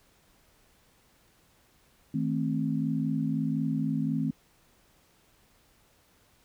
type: chord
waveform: sine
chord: A diminished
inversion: second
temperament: just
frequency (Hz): 158.4 / 220 / 264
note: Eb3 / A3 / C4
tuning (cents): +31 / 0 / +16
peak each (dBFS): -30 / -31 / -30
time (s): 2.14-4.31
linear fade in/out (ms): 5
effects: pink hiss -64 dBFS RMS until 6.44 s